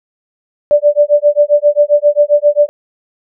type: tone with tremolo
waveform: sine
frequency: 587.3 Hz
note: D5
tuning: in tune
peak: -3 dBFS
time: 0.71-2.69 s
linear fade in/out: 0 ms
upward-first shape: sine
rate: 7.5 Hz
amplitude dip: 100%
effects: none